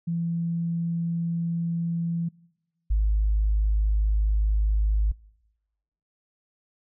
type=tone pair in turn; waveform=sine; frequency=168.5 / 52.37 Hz; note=E3 / G#1; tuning=+38 / +15 cents; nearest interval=octave + minor sixth; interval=2023 cents; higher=first; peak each=-24 / -18 dBFS; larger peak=second; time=0.07-2.29 / 2.9-5.12 s; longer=neither; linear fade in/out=10 ms; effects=noise-tail reverb RT60 1.0 s tail -25 dB re dry + tanh soft clip ceiling -14 dBFS